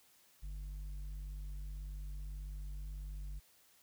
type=tone with low-pass filter; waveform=square; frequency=49.14 Hz; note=G1; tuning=5 cents sharp; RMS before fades=-44 dBFS; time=0.42-3.4 s; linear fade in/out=20 ms; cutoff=100 Hz; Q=3.1; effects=white hiss -67 dBFS RMS until 3.82 s